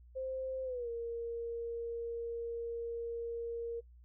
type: tone with pitch glide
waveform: sine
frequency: 523.3 to 466.2 Hz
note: C5 to A#4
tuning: 0 to 0 cents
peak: -36 dBFS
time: 0.15-3.81 s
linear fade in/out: 20 ms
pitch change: -200 cents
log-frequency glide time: 0.64-0.89 s
effects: noise-tail reverb RT60 0.1 s tail -22 dB re dry + added 60 Hz sine -55 dBFS peak until 4.04 s